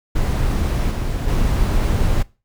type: noise with level steps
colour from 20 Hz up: brown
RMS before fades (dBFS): -18 / -21 / -17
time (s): 0.15-2.23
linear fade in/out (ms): 10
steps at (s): 0.91 / 1.28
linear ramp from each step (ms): 2
effects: noise-tail reverb RT60 0.3 s tail -21 dB re dry